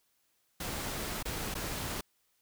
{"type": "noise with dropouts", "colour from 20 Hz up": "pink", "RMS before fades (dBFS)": -37, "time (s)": [0.6, 2.01], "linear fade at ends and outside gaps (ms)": 5, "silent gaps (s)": [[1.228, 1.253], [1.542, 1.551]], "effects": ["white hiss -74 dBFS RMS until 2.41 s"]}